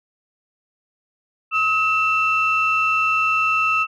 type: tone pair together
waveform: sine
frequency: 1280.2 / 2680 Hz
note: D#6 / E7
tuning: +49 / +28 cents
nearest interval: octave + minor second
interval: 1279 cents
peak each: -18 dBFS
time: 1.51-3.87 s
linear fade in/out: 50 ms
effects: tanh soft clip ceiling -9 dBFS